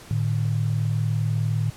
sine tone pair together, 110 / 149.91 Hz, A2 / D3, 0 / +36 cents, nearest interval perfect fourth, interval 536 cents, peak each -22 / -25 dBFS, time 0.11-1.7 s, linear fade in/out 0 ms, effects pink hiss -45 dBFS RMS until 1.76 s + low-pass 12000 Hz 12 dB/octave

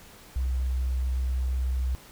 sine tone, 63.9 Hz, C2, 40 cents flat, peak -24 dBFS, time 0.36-1.95 s, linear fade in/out 0 ms, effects pink hiss -50 dBFS RMS until 2.11 s

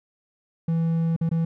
triangle tone with dropouts, 164.81 Hz, E3, in tune, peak -18 dBFS, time 0.68-1.45 s, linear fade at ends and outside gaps 5 ms, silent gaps 1.164-1.211 / 1.292-1.313 s, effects none

